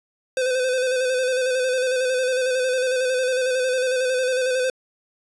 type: tone with vibrato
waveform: square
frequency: 511 Hz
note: C5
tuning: 41 cents flat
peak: -20 dBFS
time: 0.37-4.7 s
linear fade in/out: 2 ms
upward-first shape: square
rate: 11 Hz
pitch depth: 32 cents each way
effects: resampled to 24000 Hz